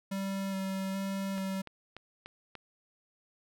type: tone with vibrato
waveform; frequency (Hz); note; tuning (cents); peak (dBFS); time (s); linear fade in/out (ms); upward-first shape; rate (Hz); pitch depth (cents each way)
square; 193.4; G3; -23; -33; 0.11-1.62; 10; square; 1.2; 12
type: click train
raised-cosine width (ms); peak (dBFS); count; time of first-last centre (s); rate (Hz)
0.3; -28; 5; 1.38-2.553; 3.41
effects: none